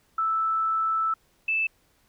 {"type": "tone pair in turn", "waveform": "sine", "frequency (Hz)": [1317, 2634], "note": ["E6", "E7"], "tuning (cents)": [-2, -2], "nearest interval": "octave", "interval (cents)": 1200, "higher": "second", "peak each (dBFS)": -22, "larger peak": "neither", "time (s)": [[0.18, 1.14], [1.48, 1.67]], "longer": "first", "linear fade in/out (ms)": 5, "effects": ["pink hiss -65 dBFS RMS until 2.08 s"]}